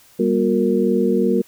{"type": "tone cluster", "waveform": "sine", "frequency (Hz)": [196.7, 239.4, 362.2, 461.8], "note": ["G3", "A#3", "F#4", "A#4"], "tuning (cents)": [6, 46, -37, -16], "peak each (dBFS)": -20, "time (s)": [0.19, 1.42], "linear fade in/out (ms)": 10, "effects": ["white hiss -51 dBFS RMS until 1.47 s"]}